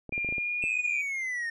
clicks, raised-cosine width 2 ms, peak -26 dBFS, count 8, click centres 0.093 / 0.125 / 0.179 / 0.247 / 0.289 / 0.325 / 0.382 / 0.639 s
sine tone with pitch glide, 2400 to 2462 Hz, D7 to D#7, +37 to -19 cents, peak -28 dBFS, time 0.12-1.02 s, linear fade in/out 10 ms, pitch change +44 cents, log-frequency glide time 0.27-0.75 s
triangle linear sweep, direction down, 2658 to 1821 Hz, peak -28 dBFS, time 0.62-1.5 s, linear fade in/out 5 ms
effects resampled to 24000 Hz

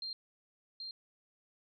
sine tone with echo, 4186 Hz, C8, in tune, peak -38 dBFS, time 0.02-0.13 s, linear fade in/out 2 ms, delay 780 ms, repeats 1, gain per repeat -3 dB, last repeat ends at 0.91 s, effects none

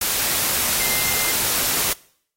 sine tone in noise, 2093 Hz, C7, in tune, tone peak -28 dBFS, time 0.8-1.32 s, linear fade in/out 5 ms, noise white, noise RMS -21 dBFS, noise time 0.01-1.93 s, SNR -10 dB, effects noise-tail reverb RT60 0.6 s tail -22 dB re dry + AAC 48 kbps

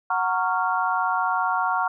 sine chord, Gb major seventh, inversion none, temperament just, 740 / 925 / 1110 / 1387.5 Hz, Gb5 / Bb5 / Db6 / F6, 0 / -14 / +2 / -12 cents, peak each -26 dBFS, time 0.1-1.88 s, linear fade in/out 5 ms, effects none

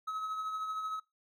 triangle tone with tremolo, 1282 Hz, E6, 49 cents flat, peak -31 dBFS, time 0.07-1 s, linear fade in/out 10 ms, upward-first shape triangle, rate 13 Hz, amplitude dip 45%, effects noise-tail reverb RT60 0.2 s tail -22 dB re dry

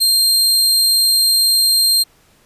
sawtooth tone, 4186 Hz, C8, in tune, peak -8 dBFS, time 0-2.04 s, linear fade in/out 20 ms, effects pink hiss -53 dBFS RMS until 2.45 s + resampled to 32000 Hz

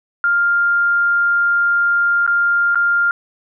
sine tone with dropouts, 1400 Hz, F6, 4 cents sharp, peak -12 dBFS, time 0.24-3.11 s, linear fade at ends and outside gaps 1 ms, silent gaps 2.265-2.276 / 2.747-2.756 s, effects none

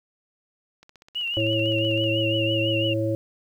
click train, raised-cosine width 0.2 ms, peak -31 dBFS, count 20, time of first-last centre 0.83-2.04 s, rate 15.7 Hz
sine tone with vibrato, 2841 Hz, F7, 29 cents sharp, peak -25 dBFS, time 1.15-2.94 s, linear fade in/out 10 ms, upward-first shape triangle, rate 6 Hz, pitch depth 86 cents each way
harmonic tone, 110 Hz, A2, in tune, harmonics 1 / 3 / 5, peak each -26 / -26 / -26 dBFS, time 1.37-3.15 s, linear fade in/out 0 ms
effects 9-bit

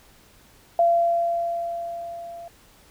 sine tone with level ramp, 683 Hz, F5, 39 cents flat, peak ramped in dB -14 to -36 dBFS, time 0.79-2.48 s, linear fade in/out 2 ms, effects pink hiss -54 dBFS RMS until 2.9 s

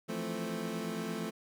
25% pulse chord, F major seventh, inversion third, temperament equal with one note detuned, 165.86 / 174.61 / 220 / 261.6 Hz, E3 / F3 / A3 / C4, +11 / 0 / 0 / 0 cents, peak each -40 / -37 / -34 / -40 dBFS, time 0.08-1.31 s, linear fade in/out 20 ms, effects none

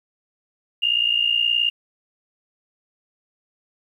sine tone pair together, 2794 / 2853 Hz, F7 / F7, 0 / +36 cents, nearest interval unison, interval 36 cents, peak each -20 dBFS, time 0.82-1.7 s, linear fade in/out 10 ms, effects 9-bit

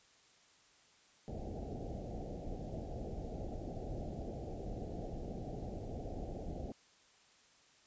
pink low-pass noise, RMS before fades -43 dBFS, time 1.28-6.72 s, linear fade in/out 0 ms, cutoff 780 Hz, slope 96 dB/octave, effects white hiss -66 dBFS RMS until 7.86 s + resampled to 16000 Hz

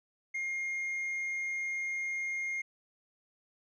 triangle tone with tanh clipping, 2129 Hz, C7, 30 cents sharp, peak -33 dBFS, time 0.34-2.62 s, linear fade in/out 10 ms, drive 7 dB, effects none

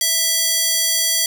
square tone with high-pass filter, 659 Hz, E5, 1 cent flat, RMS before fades -18 dBFS, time 0.01-1.26 s, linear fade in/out 2 ms, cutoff 4600 Hz, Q 0.81, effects none

